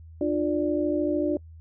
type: tone cluster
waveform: sine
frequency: 299.3 / 352.6 / 586 Hz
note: D4 / F4 / D5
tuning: +33 / +17 / -4 cents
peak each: -25 / -27 / -28 dBFS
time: 0.21-1.37 s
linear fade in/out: 2 ms
effects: noise-tail reverb RT60 0.1 s tail -26 dB re dry + added 81 Hz sine -43 dBFS peak until 1.6 s